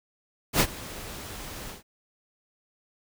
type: noise with ADSR envelope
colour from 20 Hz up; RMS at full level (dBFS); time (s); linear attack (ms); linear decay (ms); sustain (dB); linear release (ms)
pink; -19; 0.53-1.83; 73; 59; -20; 140
effects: none